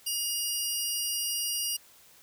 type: tone pair together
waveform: 15% pulse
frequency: 2847 / 4806 Hz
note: F7 / D8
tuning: +33 / +39 cents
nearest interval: major sixth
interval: 906 cents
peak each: -24 / -26 dBFS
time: 0.06-1.77 s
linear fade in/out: 10 ms
effects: white hiss -57 dBFS RMS until 2.22 s